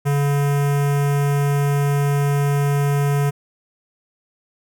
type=tone with notch filter; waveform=square; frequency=142.4 Hz; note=C#3; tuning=47 cents sharp; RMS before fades=-18 dBFS; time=0.05-3.31 s; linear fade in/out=20 ms; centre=4100 Hz; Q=1; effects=none